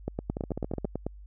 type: two click trains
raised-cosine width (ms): 2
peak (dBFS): -17 / -19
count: 10 / 9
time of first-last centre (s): 0.08-1.066 / 0.3-0.852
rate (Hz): 9.13 / 14.5
effects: added 50 Hz sine -44 dBFS peak until 1.26 s